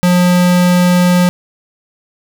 square tone, 178.5 Hz, F3, 38 cents sharp, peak -8 dBFS, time 0.03-1.29 s, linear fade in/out 0 ms, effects none

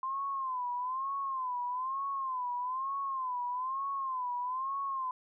sine tone with vibrato, 1039 Hz, C6, 12 cents flat, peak -32 dBFS, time 0.03-5.11 s, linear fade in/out 2 ms, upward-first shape sine, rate 1.1 Hz, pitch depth 110 cents each way, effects none

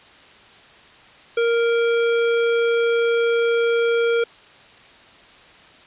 square tone, 466.2 Hz, A#4, in tune, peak -17 dBFS, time 1.37-4.24 s, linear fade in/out 5 ms, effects white hiss -47 dBFS RMS until 5.86 s + resampled to 8000 Hz

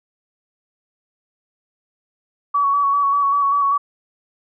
sine tone with vibrato, 1129 Hz, C#6, 31 cents sharp, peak -14 dBFS, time 2.54-3.78 s, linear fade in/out 10 ms, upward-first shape square, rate 5.1 Hz, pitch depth 23 cents each way, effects none

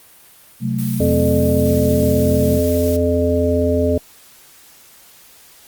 sine chord, F# diminished, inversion second, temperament equal with one note detuned, 130.06 / 185 / 220 Hz, C3 / F#3 / A3, -10 / 0 / 0 cents, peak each -21 / -24 / -21 dBFS, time 0.6-2.61 s, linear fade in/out 50 ms
blue noise, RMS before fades -31 dBFS, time 0.78-2.97 s, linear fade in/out 10 ms
harmonic tone, 86.2 Hz, F2, 22 cents flat, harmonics 1 / 3 / 5 / 7, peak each -19 / -19 / -19 / -19 dBFS, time 1-3.98 s, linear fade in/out 5 ms
effects white hiss -46 dBFS RMS until 5.67 s + Opus 32 kbps

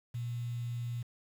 sine tone with quantisation, 119.7 Hz, A#2, 46 cents sharp, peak -34 dBFS, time 0.14-1.03 s, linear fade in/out 10 ms, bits 9, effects none

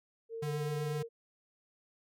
sine tone with pitch glide, 454.6 to 462 Hz, A#4 to A#4, -43 to -16 cents, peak -38 dBFS, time 0.29-1.09 s, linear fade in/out 50 ms, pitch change +27 cents, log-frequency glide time 0.48-0.82 s
square tone with vibrato, 146.83 Hz, D3, in tune, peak -35 dBFS, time 0.42-1.03 s, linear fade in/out 10 ms, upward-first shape sine, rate 8 Hz, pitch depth 12 cents each way
effects none

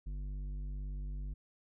triangle tone with tanh clipping, 49 Hz, G1, in tune, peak -39 dBFS, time 0.06-1.34 s, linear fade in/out 10 ms, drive 14 dB, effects none

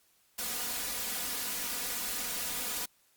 white noise with comb filter, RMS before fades -35 dBFS, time 0.38-2.86 s, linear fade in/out 10 ms, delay 4.1 ms, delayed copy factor +0.9, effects white hiss -68 dBFS RMS until 3.16 s + Opus 48 kbps

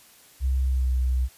sine tone with pitch glide, 65.41 to 63.55 Hz, C2 to C2, 0 to -50 cents, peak -20 dBFS, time 0.4-1.29 s, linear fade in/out 50 ms, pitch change -50 cents, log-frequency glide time 0.65-0.94 s, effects white hiss -53 dBFS RMS until 1.37 s + resampled to 32000 Hz

